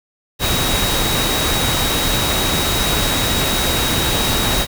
sine tone in noise, 3805 Hz, A#7, 35 cents sharp, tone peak -22 dBFS, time 0.39-4.67 s, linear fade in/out 50 ms, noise pink, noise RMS -18 dBFS, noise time 0.39-4.67 s, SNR -7 dB, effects none

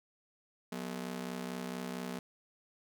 sawtooth ring-modulated tone, 212.7 Hz, G#3, 42 cents sharp, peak -31 dBFS, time 0.72-2.19 s, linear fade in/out 2 ms, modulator 32.2 Hz, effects none

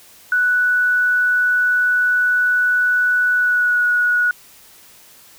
sine tone with pitch glide, 1480 to 1460.5 Hz, F#6 to F#6, 0 to -23 cents, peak -13 dBFS, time 0.32-4.31 s, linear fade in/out 2 ms, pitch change -23 cents, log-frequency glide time 3.35-3.83 s, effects white hiss -46 dBFS RMS until 5.38 s

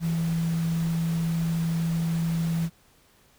sine tone in noise, 165.5 Hz, E3, 7 cents sharp, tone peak -23 dBFS, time 0-2.7 s, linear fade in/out 50 ms, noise pink, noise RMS -41 dBFS, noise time 0-2.7 s, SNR +15 dB, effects pink hiss -60 dBFS RMS until 3.38 s

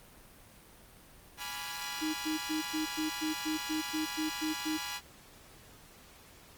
10% pulse chord, G# diminished seventh, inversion none, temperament equal with one note detuned, 830.6 / 987.8 / 1161.2 / 1396.9 Hz, G#5 / B5 / D6 / F6, 0 / 0 / -20 / 0 cents, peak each -33 / -32 / -38 / -36 dBFS, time 1.37-5.01 s, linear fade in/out 50 ms
sine tone bursts, 311.1 Hz, D#4, in tune, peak -31 dBFS, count 12, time 2.01-4.78 s, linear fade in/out 20 ms, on 130 ms, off 110 ms
effects pink hiss -56 dBFS RMS until 6.57 s + Opus 32 kbps

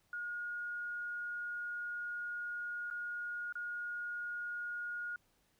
sine tone with dropouts, 1435 Hz, F6, 47 cents sharp, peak -38 dBFS, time 0.13-5.16 s, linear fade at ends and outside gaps 2 ms, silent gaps 2.902-2.91 / 3.525-3.554 s, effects pink hiss -74 dBFS RMS until 5.59 s

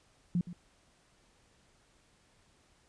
sine tone with echo, 175.2 Hz, F3, 6 cents sharp, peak -26 dBFS, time 0.35-0.41 s, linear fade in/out 2 ms, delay 120 ms, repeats 1, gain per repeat -14 dB, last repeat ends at 0.53 s, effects pink hiss -67 dBFS RMS until 2.88 s + resampled to 22050 Hz

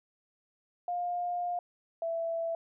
sine tone pair in turn, 707 / 664.2 Hz, F5 / E5, +21 / +13 cents, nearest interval minor second, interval 108 cents, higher first, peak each -30 / -30 dBFS, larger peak neither, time 0.88-1.59 / 2.02-2.55 s, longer first, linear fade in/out 2 ms, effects none

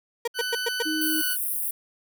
35% pulse tone bursts, 470.4 Hz, A#4, 16 cents sharp, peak -22 dBFS, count 5, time 0.25-0.825 s, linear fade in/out 5 ms, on 27 ms, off 110 ms
20% pulse tone with pitch glide, 1500 to 1488.8 Hz, F#6 to F#6, +23 to +10 cents, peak -22 dBFS, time 0.34-1.37 s, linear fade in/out 50 ms, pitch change -13 cents, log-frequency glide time 1.06-1.18 s
sine tone, 312.6 Hz, D#4, 8 cents sharp, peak -26 dBFS, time 0.85-1.22 s, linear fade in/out 20 ms
white high-pass noise, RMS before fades -28 dBFS, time 1.01-1.71 s, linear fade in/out 5 ms, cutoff 9000 Hz, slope 96 dB/octave
effects none

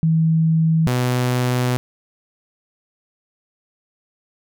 sine / sawtooth tone pair in turn, 161.3 / 124.88 Hz, E3 / B2, -37 / +20 cents, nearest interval major third, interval 443 cents, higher first, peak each -13 dBFS, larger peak neither, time 0.03-0.87 / 0.87-1.77 s, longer second, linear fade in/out 0 ms, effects none

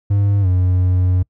triangle tone with pitch glide, 100.7 to 91.28 Hz, G2 to F#2, +47 to -23 cents, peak -10 dBFS, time 0.1-1.23 s, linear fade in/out 10 ms, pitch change -170 cents, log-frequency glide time 0.41-0.47 s, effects noise-tail reverb RT60 0.1 s tail -24 dB re dry

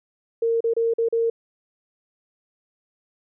sine tone with dropouts, 459.6 Hz, A#4, 25 cents flat, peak -18 dBFS, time 0.42-1.3 s, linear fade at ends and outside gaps 5 ms, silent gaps 0.606-0.641 / 0.737-0.765 / 0.938-0.983 / 1.087-1.125 s, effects none

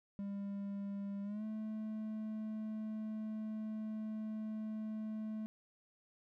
triangle tone with pitch glide, 200 to 216.8 Hz, G3 to A3, +35 to -25 cents, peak -37 dBFS, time 0.19-5.46 s, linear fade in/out 0 ms, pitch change +140 cents, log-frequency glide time 1.23-1.44 s, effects none

